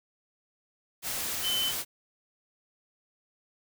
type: tone in noise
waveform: sine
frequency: 3054 Hz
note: G7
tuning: 46 cents flat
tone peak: -27 dBFS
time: 1.42-1.73 s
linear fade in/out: 50 ms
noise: white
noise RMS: -33 dBFS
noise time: 1.02-1.85 s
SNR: +3 dB
effects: none